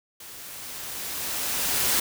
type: noise with level ramp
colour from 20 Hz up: white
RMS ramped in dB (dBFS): -43 to -22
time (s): 0.2-2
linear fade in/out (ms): 5
effects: none